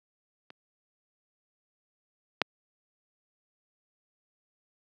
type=clicks; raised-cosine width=0.3 ms; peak=-29 / -6 dBFS; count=2; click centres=0.504 / 2.417 s; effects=high-pass 200 Hz 12 dB/octave